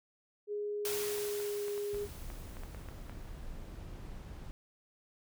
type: tone with pitch glide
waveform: sine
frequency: 414.4 to 409.9 Hz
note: G#4 to G#4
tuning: -4 to -23 cents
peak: -34 dBFS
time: 0.47-2.08 s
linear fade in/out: 50 ms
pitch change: -19 cents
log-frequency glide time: 1.12-1.74 s
type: noise with exponential decay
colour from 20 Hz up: white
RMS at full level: -37 dBFS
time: 0.85-3.8 s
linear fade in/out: 2 ms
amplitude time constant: 640 ms
type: clicks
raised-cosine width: 0.5 ms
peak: -34 dBFS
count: 12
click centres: 1.179 / 1.251 / 1.401 / 1.682 / 1.778 / 1.946 / 2.302 / 2.569 / 2.635 / 2.747 / 2.887 / 3.096 s
type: noise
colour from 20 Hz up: brown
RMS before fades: -45 dBFS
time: 1.93-4.51 s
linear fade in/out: 0 ms
effects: none